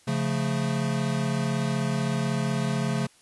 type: chord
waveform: square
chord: Db augmented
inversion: none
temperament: equal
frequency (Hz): 138.59 / 174.61 / 220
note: Db3 / F3 / A3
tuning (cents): 0 / 0 / 0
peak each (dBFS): -28 / -31 / -30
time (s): 0.07-3.07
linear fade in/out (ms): 10
effects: white hiss -58 dBFS RMS until 3.21 s + resampled to 24000 Hz